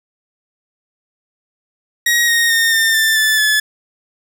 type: tone with pitch steps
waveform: sawtooth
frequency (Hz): 1892 / 1862.7 / 1833.9 / 1805.5 / 1777.6 / 1750.1 / 1723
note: A#6 / A#6 / A#6 / A6 / A6 / A6 / A6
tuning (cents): +25 / -2 / -29 / +44 / +17 / -10 / -37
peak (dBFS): -8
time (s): 2.06-3.6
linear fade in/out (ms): 5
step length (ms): 220
effects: none